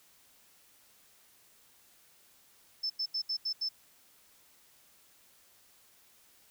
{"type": "tone bursts at uneven times", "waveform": "sine", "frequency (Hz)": 5274, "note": "E8", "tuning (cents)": 0, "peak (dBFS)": -30, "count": 6, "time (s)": [[2.83, 2.9], [2.99, 3.06], [3.14, 3.22], [3.29, 3.37], [3.45, 3.53], [3.61, 3.69]], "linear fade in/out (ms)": 10, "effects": ["white hiss -63 dBFS RMS until 6.5 s"]}